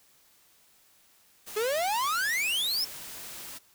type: noise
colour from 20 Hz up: white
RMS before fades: -42 dBFS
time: 1.46-3.59 s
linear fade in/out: 20 ms
type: exponential sweep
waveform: 45% pulse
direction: up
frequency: 410.6 to 5490 Hz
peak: -26 dBFS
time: 1.56-2.85 s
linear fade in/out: 10 ms
effects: white hiss -62 dBFS RMS until 3.74 s